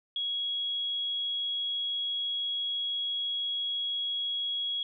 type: tone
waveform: sine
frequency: 3322 Hz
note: G#7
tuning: in tune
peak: -29 dBFS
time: 0.16-4.83 s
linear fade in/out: 2 ms
effects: none